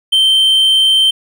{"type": "tone", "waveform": "triangle", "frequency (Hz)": 3118, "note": "G7", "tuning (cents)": -10, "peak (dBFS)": -6, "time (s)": [0.12, 1.11], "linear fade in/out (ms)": 10, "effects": []}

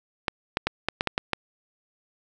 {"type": "clicks", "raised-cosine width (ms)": 0.3, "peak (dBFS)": -7, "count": 8, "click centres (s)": [0.282, 0.571, 0.67, 0.886, 1.009, 1.073, 1.179, 1.333], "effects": []}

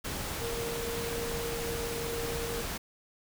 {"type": "tone in noise", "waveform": "sine", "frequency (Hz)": 466.2, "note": "A#4", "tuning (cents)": 0, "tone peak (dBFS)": -35, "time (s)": [0.41, 2.62], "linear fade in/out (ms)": 10, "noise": "pink", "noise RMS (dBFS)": -36, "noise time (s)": [0.04, 2.78], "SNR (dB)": -2, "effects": []}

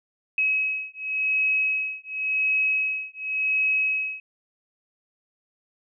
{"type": "beating tone pair", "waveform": "sine", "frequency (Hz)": [2556, 2556.91], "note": ["D#7", "D#7"], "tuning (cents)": [46, 47], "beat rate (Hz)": 0.91, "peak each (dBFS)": -25, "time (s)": [0.38, 4.2], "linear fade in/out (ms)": 2, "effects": []}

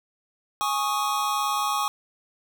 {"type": "chord", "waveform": "square", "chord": "Ab suspended fourth", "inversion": "none", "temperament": "just", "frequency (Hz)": [830.6, 1107.5, 1245.9], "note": ["Ab5", "Db6", "Eb6"], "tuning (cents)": [0, -2, 2], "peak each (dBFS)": [-29, -27, -30], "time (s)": [0.61, 1.88], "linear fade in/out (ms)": 0, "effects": []}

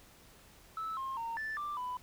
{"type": "tone with pitch steps", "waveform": "sine", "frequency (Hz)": [1308, 1066, 919, 1759, 1180, 996], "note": ["E6", "C6", "A#5", "A6", "D6", "B5"], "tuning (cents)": [-14, 32, -25, -1, 8, 14], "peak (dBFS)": -34, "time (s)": [0.77, 1.97], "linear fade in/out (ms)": 2, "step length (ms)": 200, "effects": ["tanh soft clip ceiling -33 dBFS", "pink hiss -59 dBFS RMS until 2.02 s"]}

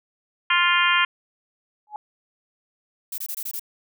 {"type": "harmonic tone", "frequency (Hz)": 350, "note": "F4", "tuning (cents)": 4, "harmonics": [3, 4, 5, 6, 7, 8, 9], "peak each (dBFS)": [-22, -23, -24, -25, -25, -26, -27], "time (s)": [0.5, 1.05], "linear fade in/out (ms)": 5}
{"type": "tone with exponential growth", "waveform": "sine", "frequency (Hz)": 844, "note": "G#5", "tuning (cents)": 28, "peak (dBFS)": -25, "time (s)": [1.87, 1.96], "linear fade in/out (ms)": 1, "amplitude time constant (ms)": 19}
{"type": "noise bursts", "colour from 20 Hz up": "violet", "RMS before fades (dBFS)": -30, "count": 6, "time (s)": [3.12, 3.596], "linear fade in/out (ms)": 5, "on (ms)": 61, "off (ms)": 22}
{"effects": []}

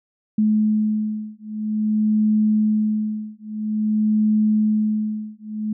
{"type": "beating tone pair", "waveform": "sine", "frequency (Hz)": [214, 214.5], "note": ["A3", "A3"], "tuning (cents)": [-48, -44], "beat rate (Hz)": 0.5, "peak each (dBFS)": -20, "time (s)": [0.38, 5.73], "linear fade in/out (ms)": 5, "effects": []}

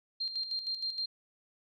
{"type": "tone with tremolo", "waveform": "sine", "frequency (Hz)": 4186, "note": "C8", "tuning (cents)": 0, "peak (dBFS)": -31, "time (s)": [0.2, 1.06], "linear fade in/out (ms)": 10, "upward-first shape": "square", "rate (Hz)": 6.4, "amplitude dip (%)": 60, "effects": []}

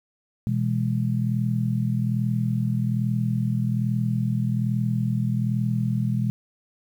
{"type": "chord", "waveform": "sine", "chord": "E major", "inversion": "second", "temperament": "just", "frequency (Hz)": [123.61, 164.81, 206], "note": ["B2", "E3", "G#3"], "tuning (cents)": [2, 0, -14], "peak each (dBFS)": [-23, -29, -26], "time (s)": [0.47, 6.3], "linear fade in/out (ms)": 0, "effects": ["9-bit"]}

